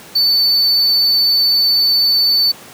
triangle tone, 4508 Hz, C#8, 28 cents sharp, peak -9 dBFS, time 0.15-2.52 s, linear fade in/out 10 ms, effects pink hiss -37 dBFS RMS until 2.73 s + high-pass 150 Hz 12 dB/octave

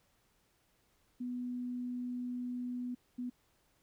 sine tone bursts at uneven times, 246.9 Hz, B3, in tune, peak -36 dBFS, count 2, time 1.2-2.95 / 3.18-3.3 s, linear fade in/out 10 ms, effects pink hiss -73 dBFS RMS until 3.82 s

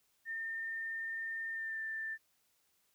sine tone with pitch glide, 1811 to 1778.9 Hz, A6 to A6, +49 to +18 cents, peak -37 dBFS, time 0.25-2.18 s, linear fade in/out 50 ms, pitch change -31 cents, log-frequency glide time 1.53-1.81 s, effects white hiss -75 dBFS RMS until 2.94 s

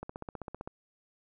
click train, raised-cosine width 1 ms, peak -25 dBFS, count 11, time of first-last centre 0.03-0.675 s, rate 15.5 Hz, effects none

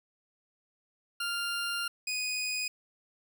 20% pulse tone pair in turn, 1396.9 / 2489 Hz, F6 / D#7, 0 / 0 cents, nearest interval minor seventh, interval 1000 cents, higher second, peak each -26 / -26 dBFS, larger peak neither, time 1.2-1.88 / 2.07-2.68 s, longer first, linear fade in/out 5 ms, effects none

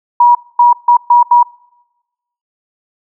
sine tone bursts at uneven times, 962 Hz, B5, 46 cents flat, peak -3 dBFS, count 5, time 0.2-0.35 / 0.59-0.73 / 0.88-0.97 / 1.1-1.23 / 1.31-1.43 s, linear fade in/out 5 ms, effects noise-tail reverb RT60 1.0 s tail -25 dB re dry

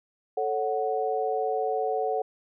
sine chord, F# minor, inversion first, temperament equal, 440 / 554.4 / 740 Hz, A4 / C#5 / F#5, 0 / 0 / 0 cents, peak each -28 / -32 / -28 dBFS, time 0.37-2.22 s, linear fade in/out 5 ms, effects none

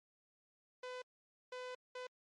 sawtooth tone bursts at uneven times, 503 Hz, B4, 32 cents sharp, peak -40 dBFS, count 3, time 0.83-1.02 / 1.52-1.75 / 1.95-2.07 s, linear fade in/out 5 ms, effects low-pass 5000 Hz 12 dB/octave + MP3 48 kbps

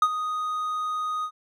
triangle tone with ADSR envelope, 1244.5 Hz, D#6, in tune, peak -12 dBFS, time 0.02-1.31 s, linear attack 3 ms, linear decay 54 ms, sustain -12 dB, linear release 71 ms, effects none

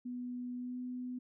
sine tone with pitch glide, 246.9 to 250.1 Hz, B3 to B3, 0 to +22 cents, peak -38 dBFS, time 0.05-1.19 s, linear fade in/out 10 ms, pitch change +22 cents, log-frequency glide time 0.57-0.78 s, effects none

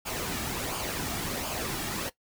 pink noise with flanger, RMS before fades -33 dBFS, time 0.05-2.1 s, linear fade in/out 20 ms, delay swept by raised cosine 0.51 to 2.01 ms, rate 1.4 Hz, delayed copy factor -0.5, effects noise-tail reverb RT60 0.1 s tail -17 dB re dry

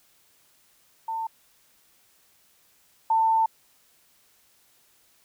sine tone pair in turn, 898 / 894 Hz, A5 / A5, +35 / +27 cents, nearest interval unison, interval 8 cents, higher first, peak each -27 / -18 dBFS, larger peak second, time 1.08-1.27 / 3.1-3.46 s, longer second, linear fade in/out 5 ms, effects white hiss -62 dBFS RMS until 5.24 s

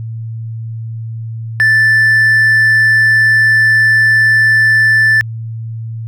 triangle tone, 1761 Hz, A6, 1 cent sharp, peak -4 dBFS, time 1.6-5.21 s, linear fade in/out 0 ms, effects tanh soft clip ceiling 0 dBFS + added 113 Hz sine -20 dBFS peak until 6.07 s

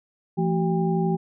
sine tone cluster, 169.8 / 221.5 / 381.4 / 802 Hz, F3 / A3 / G4 / G5, -48 / +12 / -47 / +39 cents, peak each -22 / -29 / -26 / -30 dBFS, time 0.37-1.17 s, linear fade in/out 20 ms, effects none

